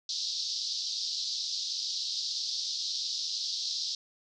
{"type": "band-pass noise", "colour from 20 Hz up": "white", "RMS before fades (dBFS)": -34, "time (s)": [0.09, 3.95], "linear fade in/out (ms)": 2, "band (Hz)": [3800, 5400], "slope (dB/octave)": 48, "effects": []}